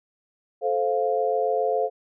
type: chord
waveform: sine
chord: F major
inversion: first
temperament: just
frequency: 436.5 / 523.8 / 698.5 Hz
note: A4 / C5 / F5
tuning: -14 / +2 / 0 cents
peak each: -25 dBFS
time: 0.61-1.9 s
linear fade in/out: 50 ms
effects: none